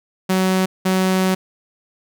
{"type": "tone bursts at uneven times", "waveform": "sawtooth", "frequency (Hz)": 187.4, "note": "F#3", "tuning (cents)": 22, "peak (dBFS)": -11, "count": 2, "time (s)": [[0.29, 0.66], [0.85, 1.35]], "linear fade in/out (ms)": 10, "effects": []}